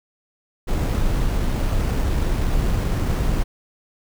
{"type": "noise with sample-and-hold", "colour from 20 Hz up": "brown", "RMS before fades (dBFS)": -20, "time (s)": [0.67, 3.44], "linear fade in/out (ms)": 20, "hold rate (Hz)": 7350, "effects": []}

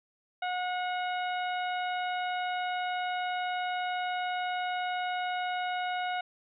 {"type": "harmonic tone with a mistuned harmonic", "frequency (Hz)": 726, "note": "F#5", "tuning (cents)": -33, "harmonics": [1, 2, 3, 4, 5], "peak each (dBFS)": [-31, -37, -41, -43, -45], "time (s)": [0.42, 6.21], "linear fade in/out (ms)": 5, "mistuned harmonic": 5, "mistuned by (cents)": 52, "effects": []}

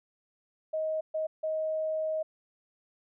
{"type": "tone bursts at uneven times", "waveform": "sine", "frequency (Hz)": 629, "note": "D#5", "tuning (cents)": 19, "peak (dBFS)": -28, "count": 3, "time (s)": [[0.73, 1.01], [1.14, 1.27], [1.43, 2.23]], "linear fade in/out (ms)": 10, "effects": []}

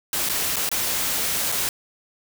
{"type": "noise with dropouts", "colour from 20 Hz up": "white", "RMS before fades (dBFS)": -24, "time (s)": [0.13, 1.69], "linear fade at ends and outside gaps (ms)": 1, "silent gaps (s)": [[0.289, 0.296], [0.559, 0.566], [0.691, 0.715], [1.518, 1.522]], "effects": []}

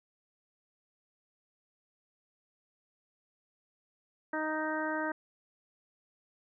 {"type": "harmonic tone", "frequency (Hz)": 311.1, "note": "D#4", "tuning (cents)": 0, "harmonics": [1, 2, 3, 4, 5, 6], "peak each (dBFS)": [-36, -37, -38, -42, -37, -42], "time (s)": [4.33, 5.12], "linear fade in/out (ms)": 5, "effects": []}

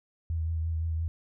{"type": "tone with vibrato", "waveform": "sine", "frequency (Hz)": 81.3, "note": "E2", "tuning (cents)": -23, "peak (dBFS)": -27, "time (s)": [0.3, 1.08], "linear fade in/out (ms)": 0, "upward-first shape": "triangle", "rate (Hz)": 5.8, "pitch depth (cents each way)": 36, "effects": []}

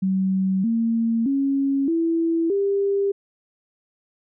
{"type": "tone with pitch steps", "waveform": "sine", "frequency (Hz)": [190, 228.6, 275, 330.8, 398], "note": ["F#3", "A#3", "C#4", "E4", "G4"], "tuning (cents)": [46, -34, -14, 6, 26], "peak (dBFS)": -18, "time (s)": [0.02, 3.12], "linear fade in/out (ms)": 10, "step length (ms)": 620, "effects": []}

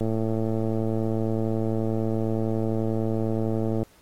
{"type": "click train", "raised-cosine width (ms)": 2, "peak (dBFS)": -14, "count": 425, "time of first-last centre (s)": [0.01, 3.83], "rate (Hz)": 111, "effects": ["pink hiss -58 dBFS RMS until 4.01 s", "AAC 48 kbps"]}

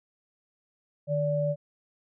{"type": "tone pair together", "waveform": "sine", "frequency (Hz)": [151.33, 580], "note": ["D#3", "D5"], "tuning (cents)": [-48, -22], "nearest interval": "octave + major seventh", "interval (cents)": 2326, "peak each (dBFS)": [-28, -26], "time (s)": [1.07, 1.56], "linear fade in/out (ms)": 50, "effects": []}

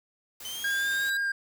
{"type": "noise", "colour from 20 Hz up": "white", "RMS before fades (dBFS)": -43, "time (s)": [0.4, 1.1], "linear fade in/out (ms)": 5}
{"type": "linear sweep", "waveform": "sawtooth", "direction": "up", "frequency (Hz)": [3043, 3951], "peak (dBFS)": -32, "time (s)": [0.45, 1.17], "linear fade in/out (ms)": 2}
{"type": "tone with vibrato", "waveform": "triangle", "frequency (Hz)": 1608, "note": "G6", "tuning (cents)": 44, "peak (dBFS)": -24, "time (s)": [0.64, 1.32], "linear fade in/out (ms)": 5, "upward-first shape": "sine", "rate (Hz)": 5.8, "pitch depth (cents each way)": 10}
{"effects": []}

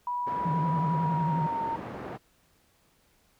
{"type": "tone with pitch glide", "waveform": "sine", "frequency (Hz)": [977, 916.9], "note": ["B5", "A#5"], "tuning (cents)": [-19, -29], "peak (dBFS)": -28, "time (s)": [0.07, 1.76], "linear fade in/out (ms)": 2, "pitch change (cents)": -110, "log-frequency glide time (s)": [0.88, 1.6]}
{"type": "band-pass noise", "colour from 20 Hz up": "pink", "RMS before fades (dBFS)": -39, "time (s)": [0.26, 2.18], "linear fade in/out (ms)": 20, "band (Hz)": [150, 1200], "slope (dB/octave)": 12}
{"type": "tone with vibrato", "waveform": "sine", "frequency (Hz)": 160.4, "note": "E3", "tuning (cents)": -47, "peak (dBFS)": -26, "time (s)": [0.45, 1.47], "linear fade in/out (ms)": 10, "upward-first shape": "sine", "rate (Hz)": 11, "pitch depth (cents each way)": 120}
{"effects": ["pink hiss -66 dBFS RMS until 3.39 s"]}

